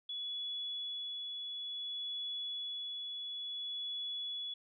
sine tone with tremolo, 3400 Hz, G#7, 40 cents sharp, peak -37 dBFS, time 0.09-4.54 s, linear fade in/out 5 ms, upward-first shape sine, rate 0.57 Hz, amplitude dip 25%, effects none

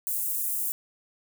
white high-pass noise, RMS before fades -29 dBFS, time 0.07-0.72 s, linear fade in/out 0 ms, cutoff 8900 Hz, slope 24 dB/octave, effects none

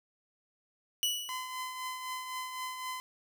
sawtooth tone with exponential decay, 2944 Hz, F#7, 9 cents flat, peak -23 dBFS, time 1.03-1.68 s, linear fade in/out 0 ms, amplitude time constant 140 ms
sawtooth tone with tremolo, 1022 Hz, C6, 41 cents flat, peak -31 dBFS, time 1.29-3 s, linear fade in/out 0 ms, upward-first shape triangle, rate 3.9 Hz, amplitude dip 50%
effects none

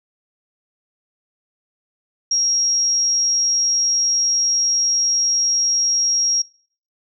sine tone, 5610 Hz, F8, 7 cents sharp, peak -15 dBFS, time 2.31-6.42 s, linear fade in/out 5 ms, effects noise-tail reverb RT60 0.5 s tail -22 dB re dry

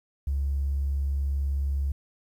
triangle tone, 69.4 Hz, C#2, 3 cents sharp, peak -20 dBFS, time 0.27-1.92 s, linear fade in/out 5 ms, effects tanh soft clip ceiling -22 dBFS + 10-bit

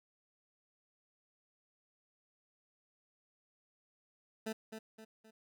20% pulse tone with echo, 220 Hz, A3, in tune, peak -32 dBFS, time 4.46-4.53 s, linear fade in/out 10 ms, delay 260 ms, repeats 3, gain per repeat -7 dB, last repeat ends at 5.31 s, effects none

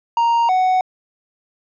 triangle tone pair in turn, 932.3 / 743.2 Hz, A#5 / F#5, 0 / +7 cents, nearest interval major third, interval 393 cents, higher first, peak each -11 dBFS, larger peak neither, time 0.17-0.49 / 0.49-0.81 s, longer neither, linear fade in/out 2 ms, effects resampled to 16000 Hz

